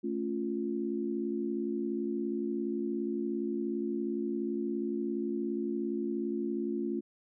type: chord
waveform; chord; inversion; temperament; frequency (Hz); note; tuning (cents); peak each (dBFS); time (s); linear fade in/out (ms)
sine; A augmented; none; equal; 220 / 277.2 / 349.2; A3 / C#4 / E#4; 0 / 0 / 0; -35 / -36 / -34; 0.03-7.01; 20
effects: none